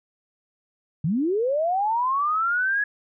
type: linear sweep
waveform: sine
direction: up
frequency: 137.9 to 1691 Hz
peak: -20 dBFS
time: 1.04-2.84 s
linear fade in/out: 5 ms
effects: none